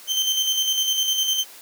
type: tone with tremolo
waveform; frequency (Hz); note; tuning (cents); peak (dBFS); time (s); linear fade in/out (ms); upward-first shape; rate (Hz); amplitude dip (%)
30% pulse; 3112; G7; -13; -15; 0.07-1.45; 50; square; 9.9; 40
effects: white hiss -44 dBFS RMS until 1.61 s + high-pass 300 Hz 12 dB/octave